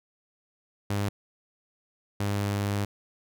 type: tone pair in turn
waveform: sawtooth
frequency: 101.3 / 101.3 Hz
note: G#2 / G#2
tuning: -43 / -43 cents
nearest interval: unison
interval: 0 cents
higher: neither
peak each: -22 dBFS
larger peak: neither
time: 0.9-1.09 / 2.2-2.85 s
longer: second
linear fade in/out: 5 ms
effects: none